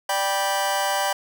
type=chord; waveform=sawtooth; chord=G major; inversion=second; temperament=just; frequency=588 / 784 / 980 Hz; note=D5 / G5 / B5; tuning=+2 / 0 / -14 cents; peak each=-23 / -20 / -23 dBFS; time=0.09-1.13 s; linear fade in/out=5 ms; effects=none